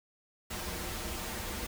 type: noise with comb filter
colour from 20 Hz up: pink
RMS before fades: -38 dBFS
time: 0.5-1.67 s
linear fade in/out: 10 ms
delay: 7.2 ms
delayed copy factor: -0.95
effects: none

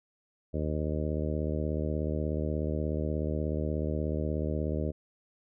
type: harmonic tone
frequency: 76.6 Hz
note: D#2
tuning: 27 cents flat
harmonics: 1 / 2 / 3 / 4 / 5 / 6 / 7 / 8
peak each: -32 / -35 / -37 / -38 / -39 / -40 / -40 / -41 dBFS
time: 0.53-4.92 s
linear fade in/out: 20 ms
effects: none

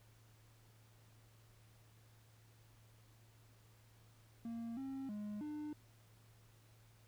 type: tone with pitch steps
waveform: triangle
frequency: 231.1 / 268.7 / 208.4 / 300.1 Hz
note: A#3 / C4 / G#3 / D4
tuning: -15 / +46 / +6 / +38 cents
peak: -40 dBFS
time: 4.45-5.73 s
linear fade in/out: 2 ms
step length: 320 ms
effects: added 111 Hz sine -64 dBFS peak until 7.07 s + pink hiss -70 dBFS RMS until 7.07 s

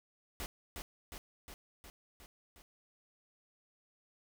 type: noise with echo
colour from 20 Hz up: pink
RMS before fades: -41 dBFS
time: 0.4-0.46 s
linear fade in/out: 0 ms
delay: 360 ms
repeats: 6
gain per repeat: -3 dB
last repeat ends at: 2.62 s
effects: none

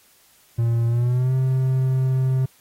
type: tone with pitch glide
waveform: triangle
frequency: 116.54 to 130.81 Hz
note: A#2 to C3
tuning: 0 to 0 cents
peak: -15 dBFS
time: 0.58-2.46 s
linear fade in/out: 10 ms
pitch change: +200 cents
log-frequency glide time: 0.88-1.34 s
effects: white hiss -56 dBFS RMS until 2.6 s + AAC 48 kbps

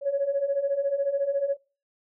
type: beating tone pair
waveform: sine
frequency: 548 / 562 Hz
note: C#5 / C#5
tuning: -20 / +24 cents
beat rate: 14 Hz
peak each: -28 / -24 dBFS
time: 0.01-1.57 s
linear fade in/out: 50 ms
effects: noise-tail reverb RT60 0.4 s tail -26 dB re dry + tanh soft clip ceiling -16 dBFS

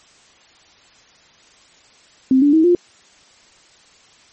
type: tone with pitch steps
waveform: sine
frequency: 262 / 289 / 318.9 / 351.8 Hz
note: C4 / D4 / D#4 / F4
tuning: +2 / -28 / +43 / +13 cents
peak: -9 dBFS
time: 2.31-2.75 s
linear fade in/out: 2 ms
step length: 110 ms
effects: white hiss -50 dBFS RMS until 4.32 s + MP3 32 kbps

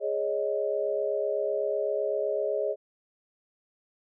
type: chord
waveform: sine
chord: Ab suspended fourth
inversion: none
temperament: equal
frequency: 415.3 / 554.4 / 622.3 Hz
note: Ab4 / Db5 / Eb5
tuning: 0 / 0 / 0 cents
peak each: -30 dBFS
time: 0-2.76 s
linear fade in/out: 50 ms
effects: none

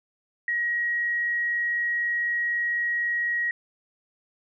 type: tone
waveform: sine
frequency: 1898 Hz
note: A#6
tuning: 31 cents sharp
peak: -23 dBFS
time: 0.48-3.51 s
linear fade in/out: 2 ms
effects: none

